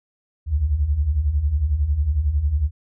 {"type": "beating tone pair", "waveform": "sine", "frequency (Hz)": [65.41, 76.41], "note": ["C2", "D#2"], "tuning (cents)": [0, -31], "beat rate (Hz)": 11, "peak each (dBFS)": [-24, -18], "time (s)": [0.46, 2.71], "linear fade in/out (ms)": 50, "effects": []}